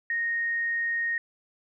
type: tone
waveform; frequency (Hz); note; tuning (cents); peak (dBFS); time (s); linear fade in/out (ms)
sine; 1860; A#6; -4; -25; 0.1-1.18; 2
effects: none